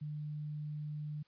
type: tone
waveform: sine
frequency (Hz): 150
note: D3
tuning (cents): +37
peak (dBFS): -38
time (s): 0.01-1.23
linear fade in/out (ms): 10
effects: white hiss -72 dBFS RMS until 1.27 s + resampled to 11025 Hz